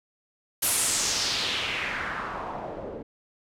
white noise with low-pass filter sweep, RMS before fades -29 dBFS, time 0.62-3.03 s, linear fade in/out 10 ms, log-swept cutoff 12000 to 430 Hz, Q 2.5, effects none

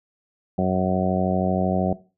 harmonic tone, 92.9 Hz, F#2, 7 cents sharp, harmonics 1 / 2 / 3 / 4 / 5 / 6 / 7 / 8, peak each -29 / -21 / -31 / -28 / -32 / -29 / -28 / -28 dBFS, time 0.58-1.93 s, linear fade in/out 5 ms, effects noise-tail reverb RT60 0.3 s tail -17 dB re dry

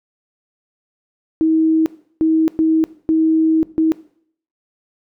sine tone bursts at uneven times, 319.4 Hz, D#4, 45 cents sharp, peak -11 dBFS, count 5, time 1.41-1.86 / 2.21-2.48 / 2.59-2.84 / 3.09-3.63 / 3.78-3.92 s, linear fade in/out 0 ms, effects noise-tail reverb RT60 0.6 s tail -18 dB re dry

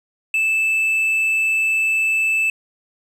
triangle tone, 2632 Hz, E7, 3 cents flat, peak -14 dBFS, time 0.34-2.5 s, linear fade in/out 2 ms, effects resampled to 32000 Hz + 9-bit

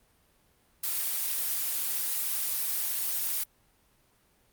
blue noise, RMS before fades -30 dBFS, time 0.83-3.44 s, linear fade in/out 10 ms, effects pink hiss -66 dBFS RMS until 4.52 s + Opus 32 kbps

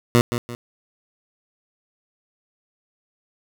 15% pulse tone with echo, 120 Hz, B2, 49 cents flat, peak -6 dBFS, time 0.15-0.21 s, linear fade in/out 0 ms, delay 170 ms, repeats 2, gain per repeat -9 dB, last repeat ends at 0.55 s, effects none

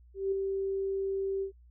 sine tone with ADSR envelope, 389 Hz, G4, 13 cents flat, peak -25 dBFS, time 0.14-1.52 s, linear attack 180 ms, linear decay 6 ms, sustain -4 dB, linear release 100 ms, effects noise-tail reverb RT60 0.1 s tail -26 dB re dry + added 60 Hz sine -54 dBFS peak until 1.7 s

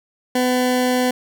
20% pulse tone, 251.3 Hz, B3, 30 cents sharp, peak -11 dBFS, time 0.35-1.11 s, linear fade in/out 5 ms, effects none

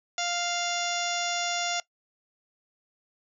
harmonic tone with a mistuned harmonic, 698.5 Hz, F5, in tune, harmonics 1 / 2 / 3 / 4 / 5 / 6 / 7 / 8 / 9 / 10, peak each -32 / -36 / -36 / -36 / -35 / -41 / -41 / -36 / -42 / -37 dBFS, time 0.18-1.8 s, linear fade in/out 2 ms, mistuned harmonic 10, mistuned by -27 cents, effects noise-tail reverb RT60 0.1 s tail -20 dB re dry

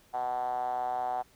5% pulse tone with band-pass filter, 124.9 Hz, B2, 20 cents sharp, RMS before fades -32 dBFS, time 0.13-1.23 s, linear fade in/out 20 ms, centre 770 Hz, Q 9.5, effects pink hiss -62 dBFS RMS until 1.35 s

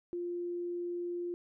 sine tone, 349.6 Hz, F4, 2 cents sharp, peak -34 dBFS, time 0.13-1.34 s, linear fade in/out 0 ms, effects none

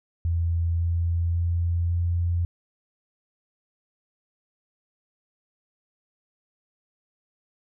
sine tone with pitch steps, 84.2 / 84.88 / 85.57 / 86.27 Hz, E2 / F2 / F2 / F2, +37 / -49 / -35 / -21 cents, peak -21 dBFS, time 0.25-2.45 s, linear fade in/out 0 ms, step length 550 ms, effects none

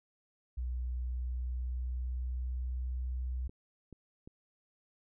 sine tone with pitch glide, 61.74 to 62.89 Hz, B1 to B1, 0 to +32 cents, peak -33 dBFS, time 0.57-3.48 s, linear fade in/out 10 ms, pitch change +32 cents, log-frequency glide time 0.93-3.1 s
clicks, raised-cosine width 3 ms, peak -36 dBFS, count 3, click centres 3.495 / 3.927 / 4.275 s
effects none

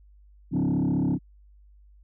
sine tone with frequency modulation, 218.3 Hz, A3, 13 cents flat, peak -19 dBFS, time 0.51-1.19 s, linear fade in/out 50 ms, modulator 35 Hz, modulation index 2.5, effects tanh soft clip ceiling -20 dBFS + added 50 Hz sine -51 dBFS peak until 2.03 s

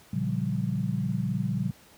sine chord, G half-diminished seventh, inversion first, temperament just, 117.6 / 141.12 / 176.4 / 196 Hz, Bb2 / Db3 / F3 / G3, +16 / +31 / +18 / 0 cents, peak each -31 dBFS, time 0.13-1.71 s, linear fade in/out 5 ms, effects pink hiss -55 dBFS RMS until 1.97 s + high-pass 60 Hz 12 dB/octave

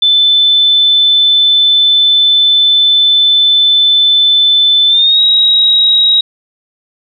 sine tone with pitch glide, 3520 to 3816 Hz, A7 to A#7, 0 to +40 cents, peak -5 dBFS, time 0.02-6.21 s, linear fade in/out 5 ms, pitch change +140 cents, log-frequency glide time 4.88-5.21 s, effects none

